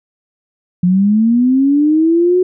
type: linear sweep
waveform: sine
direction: up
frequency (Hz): 174.61 to 370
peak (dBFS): -8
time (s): 0.83-2.43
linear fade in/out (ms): 5
effects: none